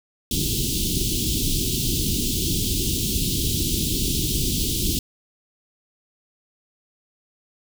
pink band-stop noise, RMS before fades -23 dBFS, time 0.31-4.99 s, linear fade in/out 2 ms, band 380 to 3000 Hz, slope 48 dB/octave, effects none

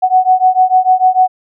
sine beating tone pair, 740 / 746.7 Hz, F#5 / F#5, 0 / +16 cents, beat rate 6.7 Hz, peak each -10 dBFS, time 0.02-1.28 s, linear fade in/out 20 ms, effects none

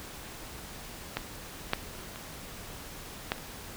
clicks, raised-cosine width 0.3 ms, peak -13 / -9 / -25 / -11 / -29 dBFS, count 5, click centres 1.17 / 1.734 / 2.159 / 3.319 / 3.381 s, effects pink hiss -44 dBFS RMS until 3.76 s

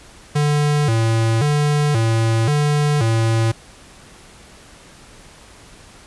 square tone with vibrato, 129.2 Hz, C3, 21 cents flat, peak -15 dBFS, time 0.35-3.52 s, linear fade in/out 10 ms, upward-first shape square, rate 0.94 Hz, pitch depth 230 cents each way, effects pink hiss -44 dBFS RMS until 6.06 s + resampled to 24000 Hz

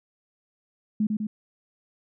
sine tone with echo, 213 Hz, G#3, 44 cents sharp, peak -20 dBFS, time 1-1.07 s, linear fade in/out 5 ms, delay 100 ms, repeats 2, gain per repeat -3 dB, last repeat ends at 1.27 s, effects none

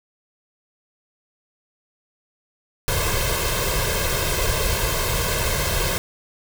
pink noise with comb filter, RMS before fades -22 dBFS, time 2.88-5.98 s, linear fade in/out 0 ms, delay 1.9 ms, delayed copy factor +0.8, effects none

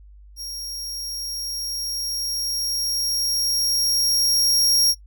sawtooth tone with level ramp, 5588 Hz, F8, in tune, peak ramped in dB -28 to -12 dBFS, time 0.36-4.95 s, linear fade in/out 50 ms, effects noise-tail reverb RT60 0.1 s tail -20 dB re dry + added 50 Hz sine -43 dBFS peak until 5.06 s

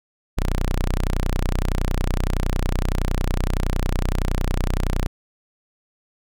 sawtooth tone, 30.8 Hz, B0, 4 cents flat, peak -15 dBFS, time 0.37-5.07 s, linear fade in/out 10 ms, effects none

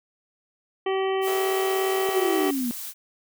harmonic tone, 383.5 Hz, G4, 38 cents flat, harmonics 1 / 2 / 3 / 5 / 6 / 7 / 8, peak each -23 / -30 / -34 / -36 / -41 / -43 / -38 dBFS, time 0.86-2.51 s, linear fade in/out 5 ms
blue noise, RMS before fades -35 dBFS, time 1.21-2.94 s, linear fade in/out 50 ms
sawtooth chord, E major, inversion first, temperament equal with one note detuned, 420.4 / 493.9 / 659.3 Hz, G#4 / B4 / E5, +21 / 0 / 0 cents, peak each -32 / -36 / -32 dBFS, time 1.27-2.5 s, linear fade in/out 5 ms
sine linear sweep, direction down, 392 to 231.6 Hz, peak -24 dBFS, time 2.09-2.71 s, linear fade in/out 0 ms
effects none

